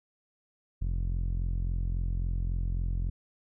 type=tone with low-pass filter; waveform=sawtooth; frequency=43.65 Hz; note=F1; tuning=in tune; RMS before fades=-30 dBFS; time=0.81-3.1 s; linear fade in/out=10 ms; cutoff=130 Hz; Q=0.73; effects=none